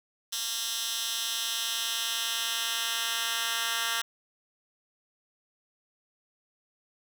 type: tone with high-pass filter sweep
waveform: 10% pulse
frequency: 230 Hz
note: A#3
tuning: 23 cents flat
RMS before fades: -31 dBFS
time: 0.32-4.02 s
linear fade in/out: 10 ms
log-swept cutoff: 4200 to 2000 Hz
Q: 1.3
effects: none